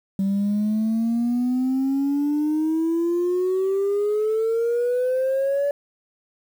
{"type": "exponential sweep", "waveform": "sine", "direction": "up", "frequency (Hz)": [193, 575], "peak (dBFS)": -17, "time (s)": [0.19, 5.71], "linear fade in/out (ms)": 2, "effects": ["tanh soft clip ceiling -17 dBFS", "8-bit"]}